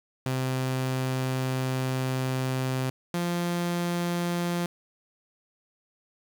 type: tone pair in turn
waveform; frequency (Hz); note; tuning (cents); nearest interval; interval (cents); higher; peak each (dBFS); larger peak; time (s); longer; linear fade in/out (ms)
sawtooth; 130.1 / 173.66; C3 / F3; -9 / -9; perfect fourth; 500; second; -22; neither; 0.26-2.9 / 3.14-4.66; first; 2
effects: 8-bit